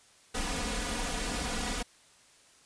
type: noise with comb filter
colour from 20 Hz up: pink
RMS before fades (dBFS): -33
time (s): 0.34-1.83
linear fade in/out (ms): 10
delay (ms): 4.1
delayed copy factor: +0.95
effects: white hiss -60 dBFS RMS until 2.65 s + resampled to 22050 Hz